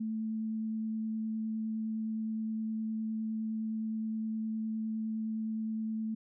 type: tone with vibrato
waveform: sine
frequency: 220 Hz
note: A3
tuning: in tune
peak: -32 dBFS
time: 0-6.15 s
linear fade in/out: 10 ms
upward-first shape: sine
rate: 9.7 Hz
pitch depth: 8 cents each way
effects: none